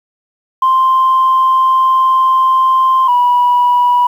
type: tone pair in turn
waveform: sine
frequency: 1046.5 / 977 Hz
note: C6 / B5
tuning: 0 / -19 cents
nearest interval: minor second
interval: 119 cents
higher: first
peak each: -6 dBFS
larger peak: neither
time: 0.62-3.08 / 3.08-4.07 s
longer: first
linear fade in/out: 5 ms
effects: tanh soft clip ceiling -4 dBFS + 7-bit